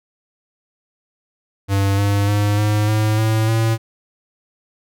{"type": "tone with pitch steps", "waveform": "square", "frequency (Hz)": [98.7, 100.89, 103.13, 105.42, 107.76, 110.15, 112.59], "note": ["G2", "G#2", "G#2", "G#2", "A2", "A2", "A2"], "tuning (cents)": [12, -50, -12, 26, -36, 2, 40], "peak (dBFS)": -15, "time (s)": [1.68, 3.78], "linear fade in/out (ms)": 50, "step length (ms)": 300, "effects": []}